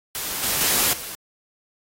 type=noise with level steps; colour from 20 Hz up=white; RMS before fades=-28 / -23 / -20 / -34 dBFS; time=0.15-1.15 s; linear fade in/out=0 ms; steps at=0.43 / 0.61 / 0.93 s; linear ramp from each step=2 ms; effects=AAC 48 kbps